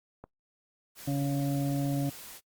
click, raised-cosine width 1 ms, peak -30 dBFS, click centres 0.24 s
white noise, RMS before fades -46 dBFS, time 0.95-2.41 s, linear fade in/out 50 ms
harmonic tone, 140.3 Hz, C#3, 21 cents sharp, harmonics 1 / 2 / 4 / 5, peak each -29 / -30 / -40 / -42 dBFS, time 1.07-2.1 s, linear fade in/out 10 ms
effects noise-tail reverb RT60 0.1 s tail -22 dB re dry + Opus 48 kbps

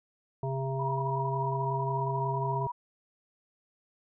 harmonic tone, 134.2 Hz, C3, 44 cents sharp, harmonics 1 / 3 / 5 / 7, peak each -31 / -36 / -38 / -39 dBFS, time 0.43-2.67 s, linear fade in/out 2 ms
sine tone with vibrato, 965 Hz, B5, 40 cents flat, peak -32 dBFS, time 0.79-2.72 s, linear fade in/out 10 ms, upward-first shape square, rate 11 Hz, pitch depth 24 cents each way
effects none

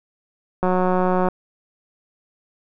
click train, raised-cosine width 1 ms, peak -7 dBFS, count 121, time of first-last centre 0.63-1.286 s, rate 183 Hz, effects none

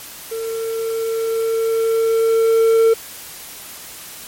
triangle tone with level ramp, 451.9 Hz, A4, 46 cents sharp, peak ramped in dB -20 to -7 dBFS, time 0.31-2.94 s, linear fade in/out 10 ms, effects white hiss -35 dBFS RMS until 4.27 s + MP3 64 kbps

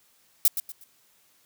violet noise with echo, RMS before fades -18 dBFS, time 0.45-0.48 s, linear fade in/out 2 ms, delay 120 ms, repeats 3, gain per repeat -10 dB, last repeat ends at 0.84 s, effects white hiss -63 dBFS RMS until 1.45 s + high-pass 60 Hz 12 dB/octave

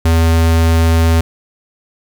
square tone, 82.2 Hz, E2, 4 cents flat, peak -9 dBFS, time 0.05-1.21 s, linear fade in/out 5 ms, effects 8-bit

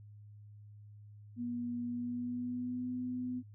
sine tone with pitch glide, 240.8 to 250.4 Hz, B3 to B3, -44 to +24 cents, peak -35 dBFS, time 1.36-3.43 s, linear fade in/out 50 ms, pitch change +68 cents, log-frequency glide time 1.84-2.92 s, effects added 104 Hz sine -51 dBFS peak until 3.54 s

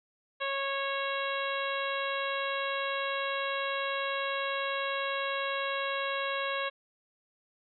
harmonic tone, 550 Hz, C#5, 14 cents flat, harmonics 1 / 2 / 3 / 4 / 5 / 6 / 7, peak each -35 / -35 / -37 / -40 / -39 / -42 / -42 dBFS, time 0.4-6.7 s, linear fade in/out 20 ms, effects none

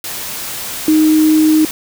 sine tone in noise, 311.1 Hz, D#4, in tune, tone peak -7 dBFS, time 0.88-1.65 s, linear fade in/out 2 ms, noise white, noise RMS -24 dBFS, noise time 0.04-1.71 s, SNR +14 dB, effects none

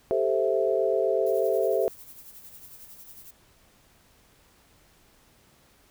sine chord, A minor seventh, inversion third, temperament equal, 392 / 440 / 523.3 / 659.3 Hz, G4 / A4 / C5 / E5, 0 / 0 / 0 / 0 cents, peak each -27 dBFS, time 0.11-1.88 s, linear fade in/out 0 ms
violet noise with tremolo, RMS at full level -45 dBFS, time 1.26-3.31 s, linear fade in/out 5 ms, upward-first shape sine, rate 11 Hz, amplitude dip 55%
effects pink hiss -60 dBFS RMS until 5.9 s

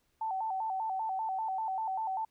sine tone with vibrato, 821 Hz, G#5, 20 cents flat, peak -31 dBFS, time 0.21-2.25 s, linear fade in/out 5 ms, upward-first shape square, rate 5.1 Hz, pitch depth 130 cents each way, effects pink hiss -75 dBFS RMS until 2.3 s

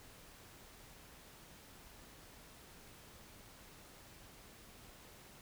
silence, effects pink hiss -58 dBFS RMS until 5.41 s

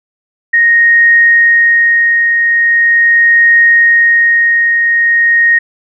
sine tone with tremolo, 1864.7 Hz, A#6, in tune, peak -3 dBFS, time 0.53-5.59 s, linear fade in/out 10 ms, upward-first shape triangle, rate 0.41 Hz, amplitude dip 40%, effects none

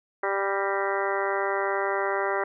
harmonic tone with a mistuned harmonic, 196.8 Hz, G3, 7 cents sharp, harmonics 2 / 3 / 4 / 5 / 6 / 7 / 8 / 9 / 10, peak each -29 / -31 / -32 / -33 / -34 / -34 / -35 / -36 / -36 dBFS, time 0.23-2.44 s, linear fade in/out 5 ms, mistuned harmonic 9, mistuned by +69 cents, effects none

